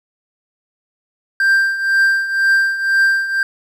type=tone with tremolo; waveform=triangle; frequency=1580 Hz; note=G6; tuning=13 cents sharp; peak=-7 dBFS; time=1.4-3.43 s; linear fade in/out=2 ms; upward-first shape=triangle; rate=2 Hz; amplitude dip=75%; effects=none